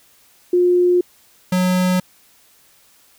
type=tone pair in turn; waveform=sine / square; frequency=356.3 / 182.84 Hz; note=F4 / F#3; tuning=+35 / -20 cents; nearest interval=octave; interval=1155 cents; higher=first; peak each=-11 / -15 dBFS; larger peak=first; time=0.53-1.01 / 1.52-2 s; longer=neither; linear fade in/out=5 ms; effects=white hiss -53 dBFS RMS until 3.18 s